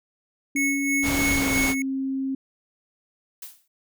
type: tone with pitch glide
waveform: sine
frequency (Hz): 279.2 to 267.7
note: C#4 to C4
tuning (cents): +13 to +40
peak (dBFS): -24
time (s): 0.55-2.35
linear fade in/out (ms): 5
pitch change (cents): -73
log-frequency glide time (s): 1.29-1.53
type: tone with tremolo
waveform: square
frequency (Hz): 2200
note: C#7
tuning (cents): -14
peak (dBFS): -22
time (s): 0.56-1.82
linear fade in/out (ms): 2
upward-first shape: sine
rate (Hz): 3.1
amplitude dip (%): 55
type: noise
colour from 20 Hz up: pink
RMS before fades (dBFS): -27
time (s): 1.02-1.75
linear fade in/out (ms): 50
type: noise with exponential decay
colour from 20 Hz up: blue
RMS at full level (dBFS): -34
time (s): 3.42-3.68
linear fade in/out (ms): 5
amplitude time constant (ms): 56
effects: none